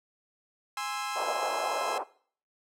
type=chord; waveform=sawtooth; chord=Ab augmented; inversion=none; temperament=equal with one note detuned; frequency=824.9 / 1046.5 / 1318.5 Hz; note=Ab5 / C6 / E6; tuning=-12 / 0 / 0 cents; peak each=-33 dBFS; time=0.77-1.98 s; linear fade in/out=2 ms
type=band-pass noise; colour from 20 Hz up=pink; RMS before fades=-33 dBFS; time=1.15-2.04 s; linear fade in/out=20 ms; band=550 to 950 Hz; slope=24 dB/octave
effects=noise-tail reverb RT60 0.5 s tail -20 dB re dry + low-pass 11000 Hz 12 dB/octave